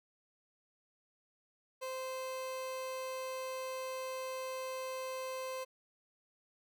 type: tone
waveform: 30% pulse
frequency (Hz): 520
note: C5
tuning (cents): -11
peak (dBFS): -36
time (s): 1.81-5.65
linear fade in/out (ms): 20
effects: none